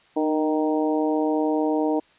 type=harmonic tone with a mistuned harmonic; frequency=155.56 Hz; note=D#3; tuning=in tune; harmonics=2 / 3 / 4 / 5 / 6; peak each=-22 / -26 / -28 / -30 / -32 dBFS; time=0.16-2 s; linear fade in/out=10 ms; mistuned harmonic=2; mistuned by=-27 cents; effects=white hiss -57 dBFS RMS until 2.18 s + resampled to 8000 Hz